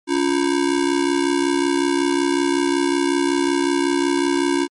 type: ring-modulated tone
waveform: square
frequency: 317.2 Hz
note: D#4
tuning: 33 cents sharp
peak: -14 dBFS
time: 0.07-4.68 s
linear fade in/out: 50 ms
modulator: 32.7 Hz
effects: MP3 48 kbps